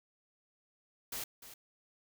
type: noise with echo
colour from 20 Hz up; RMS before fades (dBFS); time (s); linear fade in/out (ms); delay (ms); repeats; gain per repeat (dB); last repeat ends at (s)
white; -40; 1.12-1.24; 5; 300; 1; -12; 1.54
effects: none